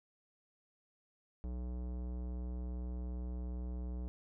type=tone with tanh clipping; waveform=sine; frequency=61.3 Hz; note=B1; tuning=12 cents flat; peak=-40 dBFS; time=1.44-4.08 s; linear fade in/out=0 ms; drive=18 dB; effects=none